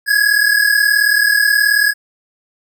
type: tone pair together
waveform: square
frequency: 1651 / 1689.6 Hz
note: G#6 / G#6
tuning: -11 / +29 cents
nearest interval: unison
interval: 40 cents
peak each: -14 dBFS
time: 0.06-1.94 s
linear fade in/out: 50 ms
effects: none